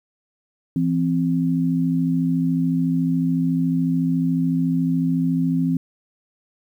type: tone pair together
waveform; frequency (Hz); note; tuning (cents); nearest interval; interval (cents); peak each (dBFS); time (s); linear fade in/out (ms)
sine; 167.3 / 261.2; E3 / C4; +26 / -3; minor sixth; 771; -20; 0.76-5.77; 2
effects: 9-bit